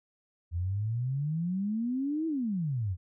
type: exponential two-way sweep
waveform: sine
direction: up then down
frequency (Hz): 82.41 to 329.6 to 84.3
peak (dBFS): -28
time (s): 0.51-2.97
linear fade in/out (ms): 50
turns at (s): 2.27
effects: none